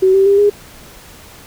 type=tone with pitch steps; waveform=sine; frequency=377.6 / 388.2 / 399.1 / 410.4 Hz; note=F#4 / G4 / G4 / G#4; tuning=+35 / -17 / +31 / -21 cents; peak=-7 dBFS; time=0.02-0.5 s; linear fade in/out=10 ms; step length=120 ms; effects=pink hiss -39 dBFS RMS until 1.46 s